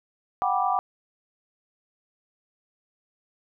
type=chord; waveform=sine; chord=G major seventh; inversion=third; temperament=just; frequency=735 / 784 / 980 / 1176 Hz; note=F#5 / G5 / B5 / D6; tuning=-12 / 0 / -14 / +2 cents; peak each=-26 / -26 / -29 / -27 dBFS; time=0.42-0.79 s; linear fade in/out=0 ms; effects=none